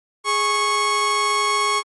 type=tone pair together; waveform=sawtooth; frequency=415.5 / 1101 Hz; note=G#4 / C#6; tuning=+1 / -12 cents; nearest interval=octave + perfect fourth; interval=1687 cents; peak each=-22 / -14 dBFS; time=0.24-1.83 s; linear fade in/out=50 ms; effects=MP3 48 kbps

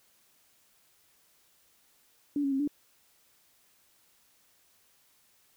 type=tone with pitch steps; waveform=sine; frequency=288.4 / 276.5 / 269.2 / 290.9 Hz; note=D4 / C#4 / C4 / D4; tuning=-31 / -4 / +49 / -16 cents; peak=-26 dBFS; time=2.36-2.676 s; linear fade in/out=2 ms; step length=79 ms; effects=white hiss -66 dBFS RMS until 5.56 s

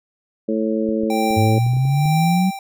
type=harmonic tone; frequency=110 Hz; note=A2; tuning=in tune; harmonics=2 / 3 / 4 / 5; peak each=-21 / -23 / -24 / -25 dBFS; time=0.48-1.59 s; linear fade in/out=10 ms
type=clicks; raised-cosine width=3 ms; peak=-22 dBFS; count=9; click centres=0.89 / 1.035 / 1.307 / 1.489 / 1.665 / 1.735 / 1.768 / 1.853 / 2.057 s
type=tone with tremolo; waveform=square; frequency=784 Hz; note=G5; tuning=in tune; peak=-20 dBFS; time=1.1-2.59 s; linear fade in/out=2 ms; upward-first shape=sine; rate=1.1 Hz; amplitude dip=80%
type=exponential sweep; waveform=sine; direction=up; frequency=102.5 to 192.2 Hz; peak=-14 dBFS; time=1.36-2.51 s; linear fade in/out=20 ms
effects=none

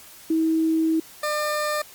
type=tone pair in turn; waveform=sine / 20% pulse; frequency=321.4 / 601 Hz; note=E4 / D5; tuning=-44 / +40 cents; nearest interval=major seventh; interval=1084 cents; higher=second; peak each=-18 dBFS; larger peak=neither; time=0.3-1 / 1.23-1.82 s; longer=first; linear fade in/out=5 ms; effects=white hiss -46 dBFS RMS until 1.94 s + Opus 48 kbps

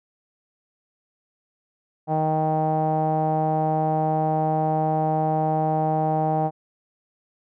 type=tone with low-pass filter; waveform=sawtooth; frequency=156.4 Hz; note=D#3; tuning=9 cents sharp; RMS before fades=-22 dBFS; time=2.07-6.51 s; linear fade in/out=50 ms; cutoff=750 Hz; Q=8.5; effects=none

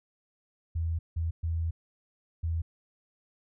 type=tone bursts at uneven times; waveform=sine; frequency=82.41 Hz; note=E2; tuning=in tune; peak=-27 dBFS; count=4; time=0.75-0.99 / 1.16-1.31 / 1.43-1.71 / 2.43-2.62 s; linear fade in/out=10 ms; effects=none

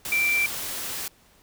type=tone in noise; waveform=sine; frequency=2349 Hz; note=D7; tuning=in tune; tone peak=-20 dBFS; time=0.12-0.46 s; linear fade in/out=2 ms; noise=white; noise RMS=-32 dBFS; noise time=0.05-1.08 s; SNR=+9 dB; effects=pink hiss -58 dBFS RMS until 1.42 s

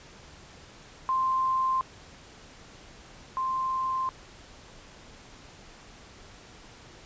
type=tone pair in turn; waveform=sine; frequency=1046.5 / 1046.5 Hz; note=C6 / C6; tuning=0 / 0 cents; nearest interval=unison; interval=0 cents; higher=neither; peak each=-23 / -26 dBFS; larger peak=first; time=1.09-1.81 / 3.37-4.09 s; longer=neither; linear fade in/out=0 ms; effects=pink hiss -50 dBFS RMS until 7.05 s + resampled to 16000 Hz

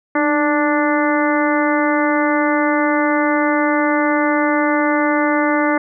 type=harmonic tone with a mistuned harmonic; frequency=293.7 Hz; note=D4; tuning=in tune; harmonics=1 / 2 / 3 / 4 / 5 / 6 / 7; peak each=-17 / -20 / -22 / -23 / -24 / -25 / -25 dBFS; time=0.15-5.78 s; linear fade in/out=5 ms; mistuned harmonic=1; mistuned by=+52 cents; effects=none

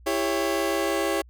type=chord; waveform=30% pulse; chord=C# diminished; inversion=first; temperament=just; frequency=332.6 / 399.1 / 554.4 Hz; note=E4 / G4 / C#5; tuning=+16 / +31 / 0 cents; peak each=-25 dBFS; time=0.06-1.22 s; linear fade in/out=10 ms; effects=added 60 Hz sine -47 dBFS peak until 1.29 s

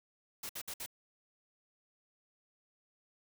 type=noise bursts; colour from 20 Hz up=white; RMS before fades=-42 dBFS; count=4; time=0.43-0.862 s; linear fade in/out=5 ms; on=63 ms; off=60 ms; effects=none

